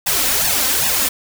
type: noise with flanger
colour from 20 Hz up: white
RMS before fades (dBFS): -17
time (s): 0.06-1.09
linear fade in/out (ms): 10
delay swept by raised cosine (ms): 1.1 to 3.9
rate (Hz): 2.5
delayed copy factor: +0.95
effects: none